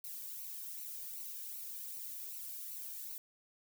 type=noise with flanger; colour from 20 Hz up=violet; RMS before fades=-45 dBFS; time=0.04-3.18 s; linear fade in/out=2 ms; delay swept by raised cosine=0.58 to 1.53 ms; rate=2.6 Hz; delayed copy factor=-0.65; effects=none